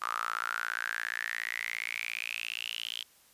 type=tone with high-pass filter sweep; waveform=sawtooth; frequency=57.2 Hz; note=A#1; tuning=32 cents flat; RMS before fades=-36 dBFS; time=0.01-3.04 s; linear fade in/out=20 ms; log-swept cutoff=1200 to 3200 Hz; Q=9.2; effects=white hiss -62 dBFS RMS until 3.33 s + resampled to 32000 Hz